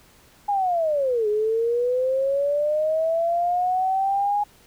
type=linear two-way sweep; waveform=sine; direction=down then up; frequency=830.6 to 415.1 to 830.6 Hz; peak=-19 dBFS; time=0.48-4.44 s; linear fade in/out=10 ms; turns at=1.28 s; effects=pink hiss -54 dBFS RMS until 4.66 s